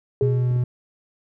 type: tone with exponential decay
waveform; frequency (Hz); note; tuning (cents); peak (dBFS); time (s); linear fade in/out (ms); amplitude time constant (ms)
sine; 412.2; G#4; -13; -16; 0.21-0.64; 1; 93
type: tone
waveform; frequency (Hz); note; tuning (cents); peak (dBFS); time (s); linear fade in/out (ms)
triangle; 123.47; B2; 0; -16; 0.22-0.64; 5
type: clicks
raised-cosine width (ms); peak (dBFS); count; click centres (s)
3; -24; 2; 0.512 / 0.562
effects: none